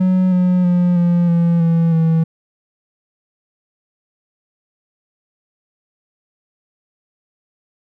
triangle tone with pitch steps, 185 / 181.09 / 177.26 / 173.51 / 169.84 / 166.25 / 162.74 Hz, F#3 / F#3 / F3 / F3 / F3 / E3 / E3, 0 / -37 / +26 / -11 / -48 / +15 / -22 cents, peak -9 dBFS, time 0-2.24 s, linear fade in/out 10 ms, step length 320 ms, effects none

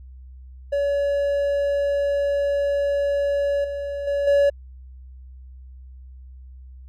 triangle tone with level steps, 567 Hz, C#5, 39 cents sharp, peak -17 / -24 / -18 / -12 dBFS, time 0.72-4.5 s, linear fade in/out 10 ms, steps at 3.64 / 4.07 / 4.27 s, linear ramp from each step 5 ms, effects added 64 Hz sine -39 dBFS peak until 6.88 s

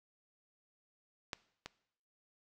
clicks, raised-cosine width 0.2 ms, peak -20 / -25 dBFS, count 2, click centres 1.332 / 1.66 s, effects noise-tail reverb RT60 0.7 s tail -20 dB re dry

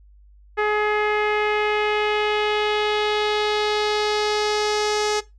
sawtooth tone with low-pass filter sweep, 421.7 Hz, G#4, 26 cents sharp, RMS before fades -21 dBFS, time 0.57-5.21 s, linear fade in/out 20 ms, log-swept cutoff 1900 to 6100 Hz, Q 2.1, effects noise-tail reverb RT60 0.2 s tail -18 dB re dry + added 50 Hz sine -47 dBFS peak until 5.38 s

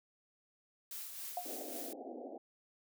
blue noise with tremolo, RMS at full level -44 dBFS, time 0.91-1.93 s, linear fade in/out 2 ms, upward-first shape sine, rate 3.7 Hz, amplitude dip 40%
sine tone with exponential decay, 715 Hz, F5, 41 cents sharp, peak -32 dBFS, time 1.37-1.5 s, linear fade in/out 2 ms, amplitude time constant 27 ms
pink band-pass noise, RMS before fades -47 dBFS, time 1.45-2.38 s, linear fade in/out 5 ms, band 240 to 780 Hz, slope 96 dB/octave
effects none

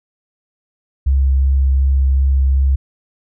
sine tone with vibrato, 67.3 Hz, C2, 49 cents sharp, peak -10 dBFS, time 1.06-2.76 s, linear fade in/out 10 ms, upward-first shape triangle, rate 2.7 Hz, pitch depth 14 cents each way, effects none

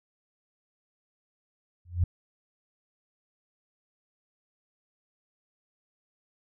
sine tone with exponential growth, 87.5 Hz, F2, 4 cents sharp, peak -17 dBFS, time 1.85-2.04 s, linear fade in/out 5 ms, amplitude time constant 41 ms, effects none

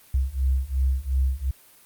sine beating tone pair, 64.6 / 67.4 Hz, C2 / C#2, -21 / -48 cents, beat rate 2.8 Hz, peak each -24 / -23 dBFS, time 0.14-1.51 s, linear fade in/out 5 ms, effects white hiss -53 dBFS RMS until 1.85 s + Opus 32 kbps

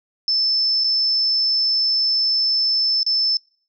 sine tone with dropouts, 5274 Hz, E8, in tune, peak -16 dBFS, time 0.28-3.37 s, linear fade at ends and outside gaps 1 ms, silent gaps 0.838-0.843 / 3.031-3.064 s, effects noise-tail reverb RT60 0.5 s tail -26 dB re dry

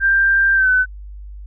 sine tone with pitch glide, 1583 to 1509.8 Hz, G6 to F#6, +17 to +35 cents, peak -11 dBFS, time 0-0.86 s, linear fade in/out 50 ms, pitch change -82 cents, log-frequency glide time 0.54-0.69 s, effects added 50 Hz sine -31 dBFS peak until 1.46 s

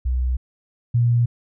sine tone pair in turn, 62.8 / 119.24 Hz, B1 / A#2, +30 / +40 cents, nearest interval major seventh, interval 1110 cents, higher second, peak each -18 / -14 dBFS, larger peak second, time 0.05-0.37 / 0.94-1.26 s, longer neither, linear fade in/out 10 ms, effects none

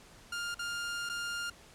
sawtooth tone with dropouts, 1405 Hz, F6, 10 cents sharp, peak -31 dBFS, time 0.32-1.5 s, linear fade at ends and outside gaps 5 ms, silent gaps 0.545-0.591 / 1.092-1.096 s, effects pink hiss -56 dBFS RMS until 1.74 s + low-pass 10000 Hz 12 dB/octave

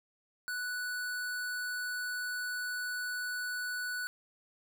square tone, 1481 Hz, F#6, 1 cent sharp, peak -35 dBFS, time 0.48-4.07 s, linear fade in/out 0 ms, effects none

